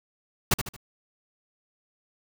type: noise with echo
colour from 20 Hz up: pink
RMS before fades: -20 dBFS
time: 0.51-0.54 s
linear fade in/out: 5 ms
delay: 75 ms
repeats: 3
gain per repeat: -8 dB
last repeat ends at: 0.765 s
effects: none

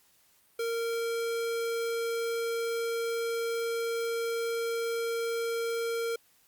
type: tone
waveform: square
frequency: 462.1 Hz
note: A#4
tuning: 15 cents flat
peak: -30 dBFS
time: 0.59-6.16 s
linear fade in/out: 5 ms
effects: white hiss -65 dBFS RMS until 6.47 s + Opus 48 kbps

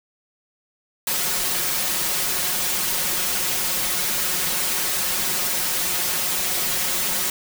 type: noise with comb filter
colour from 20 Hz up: white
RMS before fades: -23 dBFS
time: 1.07-7.3 s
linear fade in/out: 2 ms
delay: 5.5 ms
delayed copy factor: +1
effects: none

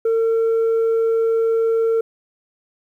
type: tone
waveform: sine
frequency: 453.3 Hz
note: A#4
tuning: 48 cents flat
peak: -12 dBFS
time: 0.05-2.01 s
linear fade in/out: 5 ms
effects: tanh soft clip ceiling -14 dBFS + 9-bit

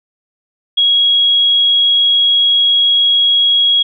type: tone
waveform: sine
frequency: 3311 Hz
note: G#7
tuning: 6 cents flat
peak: -8 dBFS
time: 0.77-3.83 s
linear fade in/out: 10 ms
effects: none

